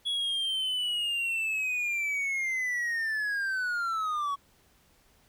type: linear sweep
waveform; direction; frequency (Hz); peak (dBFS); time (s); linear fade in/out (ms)
triangle; down; 3372 to 1108.7; -26; 0.05-4.36; 20
effects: pink hiss -64 dBFS RMS until 5.28 s